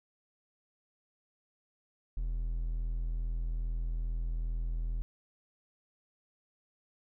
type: tone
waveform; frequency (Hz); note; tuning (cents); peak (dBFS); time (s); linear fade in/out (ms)
triangle; 41.2; E1; 0; -29; 2.17-5.02; 0
effects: none